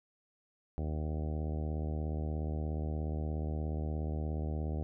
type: harmonic tone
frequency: 76.9 Hz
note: D#2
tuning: 20 cents flat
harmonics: 1 / 2 / 3 / 4 / 5 / 6 / 7 / 8 / 9 / 10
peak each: -34 / -40 / -44 / -46 / -48 / -50 / -51 / -52 / -53 / -54 dBFS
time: 0.78-4.83 s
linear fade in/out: 0 ms
effects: none